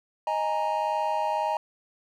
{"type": "chord", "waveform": "triangle", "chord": "D# suspended fourth", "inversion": "none", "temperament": "equal", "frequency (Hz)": [622.3, 830.6, 932.3], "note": ["D#5", "G#5", "A#5"], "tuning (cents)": [0, 0, 0], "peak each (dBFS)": [-28, -27, -26], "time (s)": [0.27, 1.57], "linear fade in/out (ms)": 2, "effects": []}